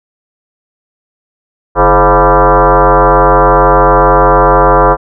sine tone with frequency modulation, 234.6 Hz, A#3, 11 cents sharp, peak -3 dBFS, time 1.75-4.97 s, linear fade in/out 50 ms, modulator 189 Hz, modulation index 5.7, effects none

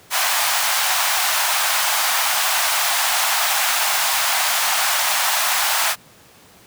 pink high-pass noise, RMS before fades -19 dBFS, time 0.1-5.96 s, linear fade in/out 50 ms, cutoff 690 Hz, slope 48 dB/octave, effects pink hiss -48 dBFS RMS until 6.66 s + high-pass 100 Hz 12 dB/octave

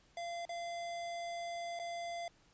square tone with dropouts, 687 Hz, F5, 29 cents flat, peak -40 dBFS, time 0.17-2.28 s, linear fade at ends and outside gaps 2 ms, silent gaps 0.453-0.492 / 1.791-1.797 s, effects pink hiss -68 dBFS RMS until 2.53 s + resampled to 16000 Hz

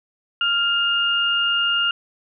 sine tone pair together, 1396.9 / 2827 Hz, F6 / F7, 0 / +20 cents, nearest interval octave, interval 1220 cents, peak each -21 / -19 dBFS, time 0.41-1.91 s, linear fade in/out 2 ms, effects none

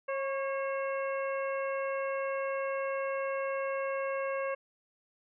harmonic tone with a mistuned harmonic, 542 Hz, C#5, 39 cents flat, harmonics 1 / 2 / 3 / 4 / 5, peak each -32 / -38 / -42 / -44 / -46 dBFS, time 0.08-4.55 s, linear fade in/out 10 ms, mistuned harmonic 2, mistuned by +32 cents, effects none

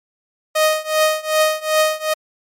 sawtooth tone with tremolo, 622.3 Hz, D#5, in tune, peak -7 dBFS, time 0.55-2.14 s, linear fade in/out 10 ms, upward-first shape triangle, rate 2.6 Hz, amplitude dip 95%, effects MP3 64 kbps

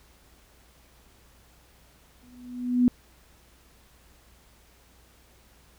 sine tone with exponential growth, 246.9 Hz, B3, in tune, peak -14 dBFS, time 2.23-2.88 s, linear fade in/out 0 ms, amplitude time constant 140 ms, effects added 60 Hz sine -59 dBFS peak until 5.78 s + pink hiss -59 dBFS RMS until 5.78 s

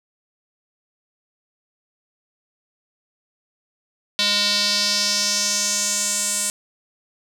square tone with band-pass filter sweep, 205.5 Hz, G#3, 18 cents flat, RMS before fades -21 dBFS, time 4.19-6.5 s, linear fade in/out 0 ms, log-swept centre 4000 to 8300 Hz, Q 3.2, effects none

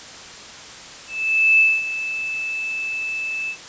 sine tone with ADSR envelope, 2627 Hz, E7, 7 cents flat, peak -10 dBFS, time 1.07-3.57 s, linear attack 520 ms, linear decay 230 ms, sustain -13 dB, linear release 79 ms, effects white hiss -38 dBFS RMS until 3.68 s + resampled to 16000 Hz

